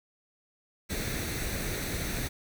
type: noise with comb filter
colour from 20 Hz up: pink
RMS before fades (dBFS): -33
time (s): 0.89-2.29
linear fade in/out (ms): 20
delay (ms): 0.49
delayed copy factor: +0.55
effects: none